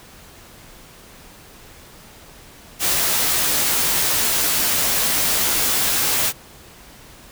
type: noise with comb filter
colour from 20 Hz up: white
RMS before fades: -19 dBFS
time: 2.79-6.33 s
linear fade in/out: 50 ms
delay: 15 ms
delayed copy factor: -0.6
effects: pink hiss -44 dBFS RMS until 7.31 s